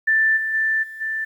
sine tone with level steps, 1769 Hz, A6, 9 cents sharp, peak -14 / -21 / -17 / -33 / -22 dBFS, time 0.07-1.25 s, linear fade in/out 10 ms, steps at 0.36 / 0.53 / 0.82 / 1 s, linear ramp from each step 20 ms, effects 9-bit

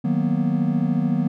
triangle chord, B major seventh, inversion first, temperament equal, 155.56 / 185 / 233.1 / 246.9 Hz, D#3 / F#3 / A#3 / B3, 0 / 0 / 0 / 0 cents, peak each -22 dBFS, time 0.04-1.28 s, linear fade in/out 10 ms, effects none

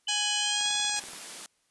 sine tone with pitch glide, 3023 to 3393 Hz, F#7 to G#7, +36 to +36 cents, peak -30 dBFS, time 0.07-0.9 s, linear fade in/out 5 ms, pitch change +200 cents, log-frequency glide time 0.38-0.73 s
harmonic tone, 830.6 Hz, G#5, in tune, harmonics 1 / 2 / 3 / 4 / 5 / 6 / 7 / 8 / 9 / 10, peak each -37 / -37 / -37 / -37 / -37 / -37 / -37 / -37 / -37 / -37 dBFS, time 0.08-1 s, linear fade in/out 10 ms
click train, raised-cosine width 0.5 ms, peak -32 dBFS, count 12, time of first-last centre 0.61-1.134 s, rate 21 Hz
white high-pass noise, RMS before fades -41 dBFS, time 0.96-1.46 s, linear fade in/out 0 ms, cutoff 160 Hz, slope 48 dB/octave
effects white hiss -71 dBFS RMS until 1.7 s + resampled to 24000 Hz

